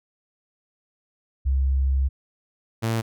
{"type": "tone pair in turn", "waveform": ["sine", "sawtooth"], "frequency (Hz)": [67, 113.33], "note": ["C2", "A#2"], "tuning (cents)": [42, -48], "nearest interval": "major sixth", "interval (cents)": 910, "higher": "second", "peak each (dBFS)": -18, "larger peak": "neither", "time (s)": [[1.45, 2.09], [2.82, 3.02]], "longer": "first", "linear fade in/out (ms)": 20, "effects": []}